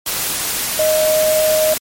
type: tone in noise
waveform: sine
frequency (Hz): 622.3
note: D#5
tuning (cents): 0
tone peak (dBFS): -12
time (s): 0.79-1.74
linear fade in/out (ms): 5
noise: white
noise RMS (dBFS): -20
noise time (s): 0.06-1.78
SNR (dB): +5
effects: MP3 64 kbps